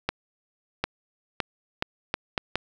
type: accelerating click train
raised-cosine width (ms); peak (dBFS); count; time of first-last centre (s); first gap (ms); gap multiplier
0.3; -8; 7; 0.09-2.556; 750; 0.75
effects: 8-bit